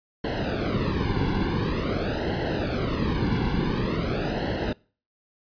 brown noise with flanger, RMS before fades -26 dBFS, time 0.24-4.73 s, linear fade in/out 5 ms, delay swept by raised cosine 0.83 to 1.62 ms, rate 0.47 Hz, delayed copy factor -1, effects noise-tail reverb RT60 0.4 s tail -24 dB re dry + resampled to 11025 Hz

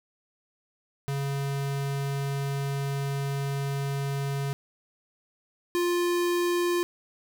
square tone pair in turn, 139.2 / 349.9 Hz, C#3 / F4, +8 / +3 cents, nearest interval octave + major third, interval 1595 cents, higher second, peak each -28 / -24 dBFS, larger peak second, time 1.08-4.53 / 5.75-6.83 s, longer first, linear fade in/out 0 ms, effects none

